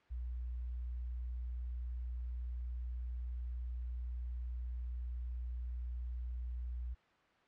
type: tone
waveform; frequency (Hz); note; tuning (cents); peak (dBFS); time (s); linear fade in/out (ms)
sine; 60.6; B1; -32; -38; 0.1-6.95; 20
effects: white hiss -68 dBFS RMS until 7.47 s + low-pass 2000 Hz 12 dB/octave